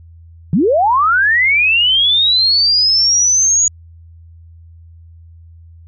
sine linear sweep, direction up, 138.59 to 6810 Hz, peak -9 dBFS, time 0.53-3.68 s, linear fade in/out 2 ms, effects added 83 Hz sine -37 dBFS peak until 5.87 s

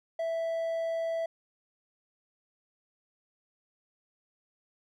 triangle tone, 659.3 Hz, E5, in tune, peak -27 dBFS, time 0.19-1.26 s, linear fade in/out 5 ms, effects none

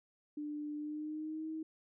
sine tone with pitch glide, 297.3 to 316.8 Hz, D4 to D#4, +21 to +31 cents, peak -38 dBFS, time 0.37-1.63 s, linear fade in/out 5 ms, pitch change +110 cents, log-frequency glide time 0.76-1.48 s, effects none

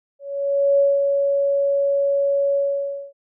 sine tone with ADSR envelope, 560 Hz, C#5, 18 cents sharp, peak -12 dBFS, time 0.19-3.13 s, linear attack 600 ms, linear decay 200 ms, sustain -4 dB, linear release 570 ms, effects none

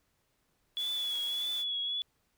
white high-pass noise, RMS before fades -48 dBFS, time 0.76-1.65 s, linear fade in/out 50 ms, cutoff 290 Hz, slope 12 dB/octave
sine tone with vibrato, 3406 Hz, G#7, 43 cents sharp, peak -31 dBFS, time 0.77-2.02 s, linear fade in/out 0 ms, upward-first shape triangle, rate 1.7 Hz, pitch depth 46 cents each way
effects pink hiss -75 dBFS RMS until 2.37 s

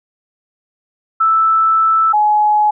sine tone pair in turn, 1318.5 / 843.5 Hz, E6 / G#5, 0 / +27 cents, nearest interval minor sixth, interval 773 cents, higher first, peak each -9 dBFS, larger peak neither, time 1.2-2.13 / 2.13-2.71 s, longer first, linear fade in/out 10 ms, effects none

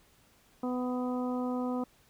harmonic tone, 250 Hz, B3, 21 cents sharp, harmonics 1 / 2 / 3 / 4 / 5, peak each -31 / -37 / -41 / -43 / -45 dBFS, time 0.63-1.84 s, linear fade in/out 5 ms, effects pink hiss -64 dBFS RMS until 2.09 s

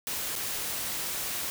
white noise with dropouts, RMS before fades -33 dBFS, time 0.07-1.5 s, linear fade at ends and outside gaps 0 ms, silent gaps 0.355-0.361 s, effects none

